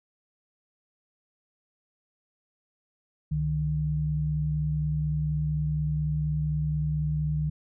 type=tone pair together; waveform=sine; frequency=67.6 / 151.76 Hz; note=C#2 / D#3; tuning=-43 / -43 cents; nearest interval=octave + major second; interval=1400 cents; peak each=-32 / -25 dBFS; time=3.31-7.5 s; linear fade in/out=10 ms; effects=none